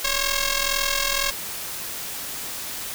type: ring-modulated tone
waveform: 5% pulse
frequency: 543 Hz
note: C#5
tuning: 36 cents flat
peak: -7 dBFS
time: 0.04-1.31 s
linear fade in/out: 5 ms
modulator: 522 Hz
effects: white hiss -32 dBFS RMS until 2.94 s